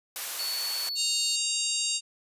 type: high-pass noise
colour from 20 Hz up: white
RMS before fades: -34 dBFS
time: 0.16-0.89 s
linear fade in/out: 0 ms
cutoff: 620 Hz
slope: 12 dB/octave
type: tone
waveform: triangle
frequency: 4435 Hz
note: C#8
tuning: in tune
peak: -29 dBFS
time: 0.39-1.36 s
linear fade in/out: 5 ms
type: harmonic tone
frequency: 932.3 Hz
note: A#5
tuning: in tune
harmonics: 3 / 4 / 5 / 6 / 7 / 8 / 9 / 10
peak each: -34 / -34 / -32 / -41 / -36 / -31 / -41 / -39 dBFS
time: 0.95-2.01 s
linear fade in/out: 50 ms
effects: resampled to 32000 Hz